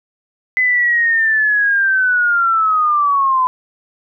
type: linear sweep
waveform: sine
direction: down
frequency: 2029 to 1009 Hz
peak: -11 dBFS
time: 0.57-3.47 s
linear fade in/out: 0 ms
effects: none